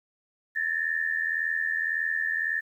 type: tone pair together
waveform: sine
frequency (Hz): 1734.2 / 1816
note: A6 / A#6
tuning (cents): -26 / -46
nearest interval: minor second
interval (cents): 80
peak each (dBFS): -28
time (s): 0.55-2.61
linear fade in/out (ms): 20
effects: 10-bit